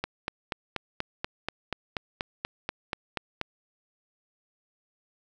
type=click train; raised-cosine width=0.3 ms; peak=-13 dBFS; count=15; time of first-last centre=0.04-3.413 s; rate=4.15 Hz; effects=none